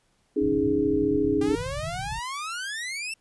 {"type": "chord", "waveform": "sine", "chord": "C# suspended second", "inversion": "none", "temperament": "equal", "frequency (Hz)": [277.2, 311.1, 415.3], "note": ["C#4", "D#4", "G#4"], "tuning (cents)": [0, 0, 0], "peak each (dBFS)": [-26, -25, -24], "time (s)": [0.36, 1.56], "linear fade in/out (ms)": 10}
{"type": "low-pass noise", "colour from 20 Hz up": "white", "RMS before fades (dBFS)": -36, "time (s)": [0.41, 2.2], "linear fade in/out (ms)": 10, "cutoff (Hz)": 170, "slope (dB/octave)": 96}
{"type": "exponential sweep", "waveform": "sawtooth", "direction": "up", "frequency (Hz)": [391.7, 2725], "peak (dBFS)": -27, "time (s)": [1.41, 3.14], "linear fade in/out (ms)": 5}
{"effects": ["pink hiss -68 dBFS RMS until 3.2 s", "resampled to 24000 Hz"]}